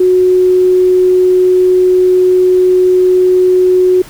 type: tone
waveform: sine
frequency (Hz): 367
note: F#4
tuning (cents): -14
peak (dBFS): -5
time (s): 0-4.02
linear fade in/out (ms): 5
effects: pink hiss -35 dBFS RMS until 4.09 s